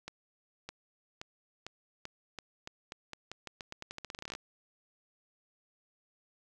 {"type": "accelerating click train", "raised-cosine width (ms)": 0.2, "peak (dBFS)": -24, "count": 27, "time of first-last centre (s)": [0.08, 4.351], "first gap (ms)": 610, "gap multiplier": 0.86, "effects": []}